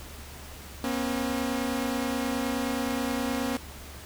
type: tone pair together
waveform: sawtooth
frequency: 240.6 / 270.1 Hz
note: B3 / C#4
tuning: -45 / -45 cents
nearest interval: major second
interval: 200 cents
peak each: -26 dBFS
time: 0.84-3.57 s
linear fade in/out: 2 ms
effects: added 72 Hz sine -45 dBFS peak until 4.05 s + pink hiss -45 dBFS RMS until 4.05 s